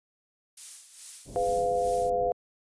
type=noise with tremolo; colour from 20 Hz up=violet; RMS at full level=-36 dBFS; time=0.57-2.1 s; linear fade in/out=5 ms; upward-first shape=sine; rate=2.4 Hz; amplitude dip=65%
type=low-pass noise; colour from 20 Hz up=pink; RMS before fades=-43 dBFS; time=1.25-2.33 s; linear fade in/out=50 ms; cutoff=600 Hz; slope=24 dB/octave
type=chord; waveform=sine; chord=F diminished; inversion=first; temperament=equal with one note detuned; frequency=415.3 / 504.3 / 698.5 Hz; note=Ab4 / Cb5 / F5; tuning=0 / +36 / 0 cents; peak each=-33 / -27 / -27 dBFS; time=1.36-2.32 s; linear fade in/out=0 ms
effects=resampled to 22050 Hz